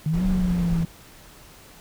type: exponential two-way sweep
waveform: sine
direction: up then down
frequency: 149 to 188.7 to 164.7 Hz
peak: -20 dBFS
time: 0.06-0.85 s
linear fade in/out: 2 ms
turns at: 0.24 s
type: noise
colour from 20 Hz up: brown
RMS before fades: -28 dBFS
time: 0.13-0.84 s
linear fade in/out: 10 ms
effects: pink hiss -48 dBFS RMS until 1.8 s